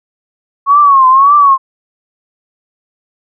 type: tone with vibrato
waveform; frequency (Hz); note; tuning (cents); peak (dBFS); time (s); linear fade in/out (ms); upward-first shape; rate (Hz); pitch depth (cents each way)
sine; 1100; C#6; -14; -3; 0.66-1.58; 50; triangle; 1.8; 130
effects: none